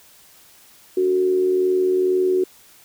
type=tone with amplitude modulation; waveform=sine; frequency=370 Hz; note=F#4; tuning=in tune; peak=-13 dBFS; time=0.97-2.44 s; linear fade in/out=5 ms; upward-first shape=sine; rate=82.1 Hz; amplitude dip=50%; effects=white hiss -50 dBFS RMS until 2.84 s